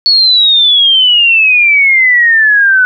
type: exponential sweep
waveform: sine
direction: down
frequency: 4435 to 1486 Hz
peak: -4 dBFS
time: 0.06-2.85 s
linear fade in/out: 0 ms
effects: none